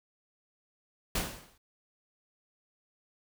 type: noise with exponential decay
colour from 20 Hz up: pink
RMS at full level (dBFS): -28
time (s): 1.15-1.58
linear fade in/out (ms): 5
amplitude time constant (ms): 92
effects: none